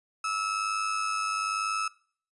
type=tone with amplitude modulation; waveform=35% pulse; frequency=1300 Hz; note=E6; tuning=24 cents flat; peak=-24 dBFS; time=0.24-1.88 s; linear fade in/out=5 ms; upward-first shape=sine; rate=101 Hz; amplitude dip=50%; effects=noise-tail reverb RT60 0.5 s tail -21 dB re dry + resampled to 24000 Hz